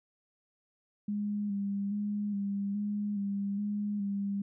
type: tone with vibrato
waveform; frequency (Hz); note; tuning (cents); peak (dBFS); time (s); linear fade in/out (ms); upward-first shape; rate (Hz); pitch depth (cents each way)
sine; 203.1; G#3; -38; -30; 1.08-4.42; 5; square; 1.2; 29
effects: none